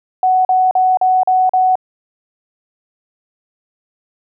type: tone bursts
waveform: sine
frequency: 744 Hz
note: F#5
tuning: 9 cents sharp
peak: -9 dBFS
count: 6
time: 0.23-1.755 s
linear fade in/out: 2 ms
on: 220 ms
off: 41 ms
effects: none